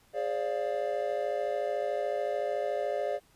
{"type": "chord", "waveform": "triangle", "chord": "D half-diminished seventh", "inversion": "second", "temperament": "equal with one note detuned", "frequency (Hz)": [415.3, 533.6, 587.3, 698.5], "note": ["Ab4", "C5", "D5", "F5"], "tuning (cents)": [0, 34, 0, 0], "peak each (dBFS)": [-34, -33, -30, -34], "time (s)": [0.13, 3.2], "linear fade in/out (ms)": 50, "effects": ["pink hiss -64 dBFS RMS until 3.35 s", "resampled to 32000 Hz"]}